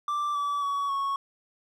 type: tone with pitch steps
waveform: triangle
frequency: 1174.7 / 1151.2 / 1128.2 / 1105.6 Hz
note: D6 / D6 / C#6 / C#6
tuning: 0 / -35 / +30 / -5 cents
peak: -24 dBFS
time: 0.08-1.16 s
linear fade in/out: 2 ms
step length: 270 ms
effects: none